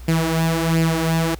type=tone with flanger; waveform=sawtooth; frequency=163.5 Hz; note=E3; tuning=14 cents flat; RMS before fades=-19 dBFS; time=0.08-1.35 s; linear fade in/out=5 ms; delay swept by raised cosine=0.4 to 5 ms; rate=1.4 Hz; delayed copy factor=+0.6; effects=added 60 Hz sine -34 dBFS peak until 1.39 s + pink hiss -47 dBFS RMS until 1.39 s